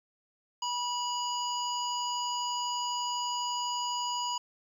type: harmonic tone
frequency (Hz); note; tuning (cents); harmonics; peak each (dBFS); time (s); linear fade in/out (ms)
974; B5; -24; 1 / 3 / 5 / 7; -32 / -37 / -39 / -40; 0.62-4.38; 5
effects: 10-bit